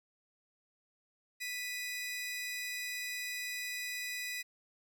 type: tone pair together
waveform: sawtooth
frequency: 1978 / 2489 Hz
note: B6 / D#7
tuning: +2 / 0 cents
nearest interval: major third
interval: 398 cents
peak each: -36 / -38 dBFS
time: 1.4-4.43 s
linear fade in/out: 20 ms
effects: none